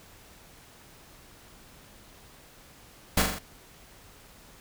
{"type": "noise with echo", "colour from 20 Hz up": "pink", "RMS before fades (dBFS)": -22, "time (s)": [3.17, 3.22], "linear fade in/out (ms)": 5, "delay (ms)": 42, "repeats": 4, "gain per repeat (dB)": -4, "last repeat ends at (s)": 3.388, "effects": ["pink hiss -53 dBFS RMS until 4.6 s"]}